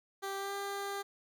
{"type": "tone with pitch glide", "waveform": "15% pulse", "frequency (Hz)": [392, 398.9], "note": ["G4", "G4"], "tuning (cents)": [0, 30], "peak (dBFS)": -30, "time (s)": [0.22, 1.03], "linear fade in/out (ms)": 20, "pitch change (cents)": 30, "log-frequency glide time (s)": [0.37, 0.54], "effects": []}